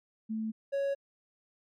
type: tone pair in turn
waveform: sine / triangle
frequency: 220 / 555.4 Hz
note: A3 / C#5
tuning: 0 / +3 cents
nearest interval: octave + major third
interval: 1603 cents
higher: second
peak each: -31 / -26 dBFS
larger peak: second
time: 0.29-0.52 / 0.72-0.95 s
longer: neither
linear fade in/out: 20 ms
effects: MP3 96 kbps